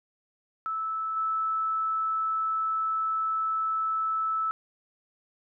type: tone with level steps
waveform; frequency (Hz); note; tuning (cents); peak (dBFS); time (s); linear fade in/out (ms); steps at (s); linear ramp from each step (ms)
sine; 1310; E6; -11; -28 / -25; 0.66-4.51; 0; 1.16; 10
effects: none